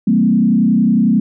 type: tone with frequency modulation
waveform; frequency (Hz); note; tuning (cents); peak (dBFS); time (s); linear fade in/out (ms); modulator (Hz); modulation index
sine; 220; A3; 0; -9; 0.07-1.2; 5; 31; 1.3
effects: none